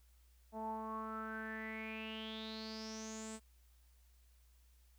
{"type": "tone with low-pass filter sweep", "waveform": "sawtooth", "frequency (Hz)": 220, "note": "A3", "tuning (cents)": 0, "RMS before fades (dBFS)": -45, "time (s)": [0.52, 3.4], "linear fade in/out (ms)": 50, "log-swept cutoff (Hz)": [770, 8300], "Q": 9.5, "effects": ["added 60 Hz sine -64 dBFS peak until 4.98 s", "white hiss -75 dBFS RMS until 4.98 s"]}